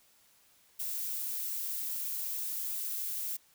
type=noise; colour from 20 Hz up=violet; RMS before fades=-36 dBFS; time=0.79-3.37 s; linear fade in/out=10 ms; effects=white hiss -65 dBFS RMS until 3.54 s